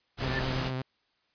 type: noise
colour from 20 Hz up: pink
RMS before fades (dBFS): -33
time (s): 0.17-0.72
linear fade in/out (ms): 50
type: tone with exponential growth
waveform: sine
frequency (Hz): 1766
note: A6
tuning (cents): +6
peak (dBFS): -27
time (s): 0.19-0.39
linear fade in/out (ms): 1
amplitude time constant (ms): 43
type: tone with vibrato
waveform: sawtooth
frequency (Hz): 130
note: C3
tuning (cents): -11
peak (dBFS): -27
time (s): 0.22-0.82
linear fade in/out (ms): 5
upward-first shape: triangle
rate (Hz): 8.9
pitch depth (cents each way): 30
effects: white hiss -72 dBFS RMS until 1.34 s + resampled to 11025 Hz